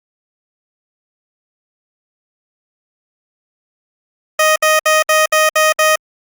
15% pulse tone bursts, 623 Hz, D#5, 2 cents sharp, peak -3 dBFS, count 7, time 4.39-5.958 s, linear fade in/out 5 ms, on 170 ms, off 63 ms, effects Opus 48 kbps

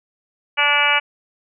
harmonic tone, 290 Hz, D4, 22 cents flat, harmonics 2 / 3 / 4 / 5 / 6 / 7 / 8 / 9 / 10, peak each -29 / -23 / -24 / -22 / -25 / -26 / -18 / -24 / -21 dBFS, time 0.57-1 s, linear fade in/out 20 ms, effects none

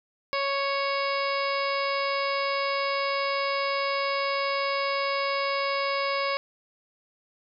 harmonic tone, 554.4 Hz, C#5, in tune, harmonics 1 / 2 / 3 / 4 / 5 / 6 / 7 / 8 / 9, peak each -29 / -29 / -38 / -32 / -38 / -44 / -41 / -40 / -37 dBFS, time 0.33-6.37 s, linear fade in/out 0 ms, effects none

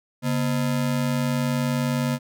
square ring-modulated tone, 190 Hz, F#3, 46 cents sharp, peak -19 dBFS, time 0.22-2.19 s, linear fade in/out 50 ms, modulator 49.9 Hz, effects none

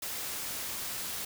white noise, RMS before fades -37 dBFS, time 0.02-1.25 s, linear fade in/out 5 ms, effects none

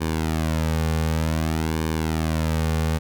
sawtooth tone with flanger, 79.6 Hz, D#2, 40 cents sharp, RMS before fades -23 dBFS, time 0-2.99 s, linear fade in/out 20 ms, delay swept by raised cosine 1.5 to 3.1 ms, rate 0.54 Hz, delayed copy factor -0.65, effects none

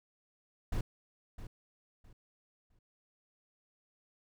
brown noise with echo, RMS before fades -32 dBFS, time 0.72-0.81 s, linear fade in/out 5 ms, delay 660 ms, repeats 3, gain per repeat -12 dB, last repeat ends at 2.79 s, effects none

